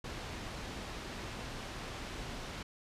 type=low-pass noise; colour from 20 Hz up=pink; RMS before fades=-43 dBFS; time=0.04-2.63 s; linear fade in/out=5 ms; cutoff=5200 Hz; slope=12 dB/octave; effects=resampled to 32000 Hz